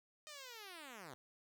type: linear sweep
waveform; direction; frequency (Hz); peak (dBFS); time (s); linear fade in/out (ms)
5% pulse; down; 622 to 117.5; -39; 0.27-1.14; 0
effects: none